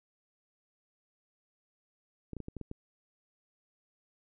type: clicks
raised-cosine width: 3 ms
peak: -27 dBFS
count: 7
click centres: 2.333 / 2.367 / 2.403 / 2.484 / 2.567 / 2.613 / 2.714 s
effects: none